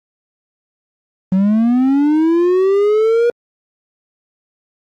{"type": "linear sweep", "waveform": "triangle", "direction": "up", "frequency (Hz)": [183.3, 480], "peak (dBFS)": -8, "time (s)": [1.32, 3.3], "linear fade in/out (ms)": 2, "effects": ["Opus 24 kbps"]}